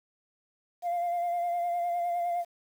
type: tone with vibrato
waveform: sine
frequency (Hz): 697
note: F5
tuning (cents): -4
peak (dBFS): -25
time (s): 0.82-2.45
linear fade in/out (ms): 50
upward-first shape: sine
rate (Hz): 9.8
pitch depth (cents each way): 26
effects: tanh soft clip ceiling -25 dBFS + 9-bit